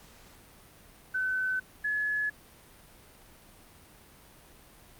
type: tone pair in turn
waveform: sine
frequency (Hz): 1517 / 1702.8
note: F#6 / G#6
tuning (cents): +43 / +43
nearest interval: major second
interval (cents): 200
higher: second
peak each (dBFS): -27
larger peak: neither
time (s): 1.14-1.6 / 1.84-2.3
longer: neither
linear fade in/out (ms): 10
effects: pink hiss -55 dBFS RMS until 4.99 s + Opus 48 kbps